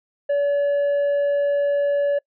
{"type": "tone with tanh clipping", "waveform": "sine", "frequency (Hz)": 571, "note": "D5", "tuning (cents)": -49, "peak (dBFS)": -18, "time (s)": [0.29, 2.19], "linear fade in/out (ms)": 10, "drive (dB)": 4, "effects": ["noise-tail reverb RT60 0.1 s tail -25 dB re dry"]}